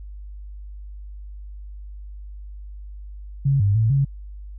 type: tone with pitch steps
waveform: sine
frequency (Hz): 138 / 100.5 / 110.9 / 138.2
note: C#3 / G2 / A2 / C#3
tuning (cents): -7 / +44 / +14 / -5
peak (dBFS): -15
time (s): 3.45-4.05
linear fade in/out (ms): 10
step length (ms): 150
effects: added 50 Hz sine -34 dBFS peak until 4.58 s